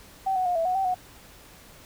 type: tone with pitch steps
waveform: sine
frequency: 769 / 741 / 713 / 659 / 735 / 772 / 733 Hz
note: G5 / F#5 / F5 / E5 / F#5 / G5 / F#5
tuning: -33 / +2 / +36 / -1 / -12 / -27 / -16 cents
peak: -22 dBFS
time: 0.26-0.946 s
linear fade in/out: 10 ms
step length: 98 ms
effects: pink hiss -50 dBFS RMS until 1.85 s